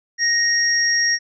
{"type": "tone pair together", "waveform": "sine", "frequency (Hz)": [1869, 5601], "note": ["A#6", "F8"], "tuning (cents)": [4, 4], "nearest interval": "octave + perfect fifth", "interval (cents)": 1900, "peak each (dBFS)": -18, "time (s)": [0.18, 1.19], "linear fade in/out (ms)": 50, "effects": []}